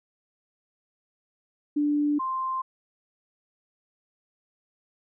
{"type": "tone pair in turn", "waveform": "sine", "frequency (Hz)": [293.7, 1046.6], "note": ["D4", "C6"], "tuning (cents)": [0, 0], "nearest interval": "octave + minor seventh", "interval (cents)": 2200, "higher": "second", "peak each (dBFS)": [-21, -26], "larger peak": "first", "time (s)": [[1.76, 2.19], [2.19, 2.62]], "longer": "neither", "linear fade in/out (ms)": 10, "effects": []}